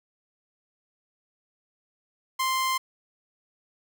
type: tone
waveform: sawtooth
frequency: 1046.5 Hz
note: C6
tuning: in tune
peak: -20 dBFS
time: 2.39-2.78 s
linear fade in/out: 10 ms
effects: none